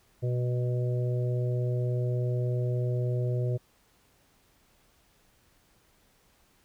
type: harmonic tone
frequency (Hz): 123.47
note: B2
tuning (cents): 0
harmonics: 1 / 3 / 4 / 5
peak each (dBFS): -26 / -36 / -38 / -40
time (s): 0.22-3.58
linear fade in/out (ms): 20
effects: pink hiss -65 dBFS RMS until 6.64 s